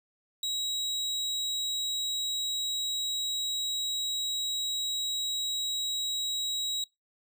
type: tone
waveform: 35% pulse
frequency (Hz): 3840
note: B7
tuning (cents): -49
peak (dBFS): -27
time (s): 0.43-6.84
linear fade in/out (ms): 2
effects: noise-tail reverb RT60 0.2 s tail -23 dB re dry